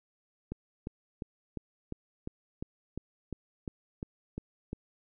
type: click train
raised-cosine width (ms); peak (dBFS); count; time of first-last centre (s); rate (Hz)
3; -23; 13; 0.52-4.731; 2.85
effects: none